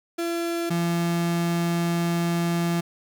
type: tone pair in turn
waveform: 35% pulse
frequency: 338.7 / 170.38 Hz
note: E4 / F3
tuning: +47 / -42 cents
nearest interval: octave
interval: 1189 cents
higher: first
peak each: -23 / -20 dBFS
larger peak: second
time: 0.18-0.7 / 0.7-2.81 s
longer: second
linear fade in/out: 10 ms
effects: none